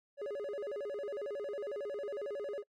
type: tone with vibrato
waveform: triangle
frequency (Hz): 483.7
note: B4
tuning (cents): -36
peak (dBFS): -35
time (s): 0.17-2.64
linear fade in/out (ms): 50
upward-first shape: square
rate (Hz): 11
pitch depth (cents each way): 270
effects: noise-tail reverb RT60 0.1 s tail -25 dB re dry